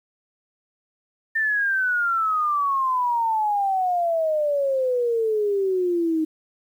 sine exponential sweep, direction down, 1801 to 311.1 Hz, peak -19 dBFS, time 1.35-6.25 s, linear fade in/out 10 ms, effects 9-bit

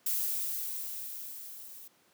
violet noise with level ramp, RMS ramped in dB -30 to -49 dBFS, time 0.06-1.88 s, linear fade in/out 5 ms, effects pink hiss -66 dBFS RMS until 2.13 s + high-pass 200 Hz 12 dB/octave

